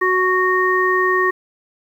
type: harmonic tone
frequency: 370 Hz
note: F#4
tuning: in tune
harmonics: 1 / 3 / 5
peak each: -18 / -18 / -18 dBFS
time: 0.01-1.31 s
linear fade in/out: 10 ms
effects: 8-bit